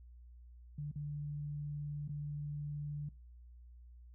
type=tone with dropouts; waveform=sine; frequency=146.83 Hz; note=D3; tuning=in tune; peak=-38 dBFS; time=0.78-3.09 s; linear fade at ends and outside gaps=5 ms; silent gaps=0.915-0.957 / 2.079-2.091 s; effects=noise-tail reverb RT60 0.3 s tail -23 dB re dry + added 60 Hz sine -53 dBFS peak until 4.14 s